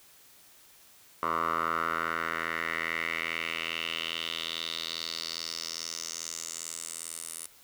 10% pulse tone with band-pass filter sweep, 82.41 Hz, E2, in tune, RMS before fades -34 dBFS, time 1.23-7.46 s, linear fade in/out 0 ms, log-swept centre 1100 to 9900 Hz, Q 3.9, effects white hiss -57 dBFS RMS until 7.63 s

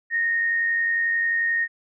sine tone with amplitude modulation, 1852 Hz, A#6, 12 cents flat, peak -18 dBFS, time 0.1-1.68 s, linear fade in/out 50 ms, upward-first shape sine, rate 91.2 Hz, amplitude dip 35%, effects none

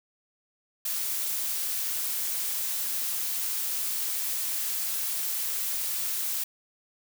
blue noise, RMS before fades -30 dBFS, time 0.85-6.44 s, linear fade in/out 5 ms, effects none

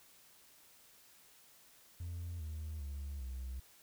triangle tone with pitch steps, 85.8 / 77.78 / 70.5 / 63.91 Hz, F2 / D#2 / C#2 / C2, -30 / 0 / +30 / -40 cents, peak -37 dBFS, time 2-3.6 s, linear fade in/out 5 ms, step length 400 ms, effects tanh soft clip ceiling -35 dBFS + white hiss -63 dBFS RMS until 3.82 s

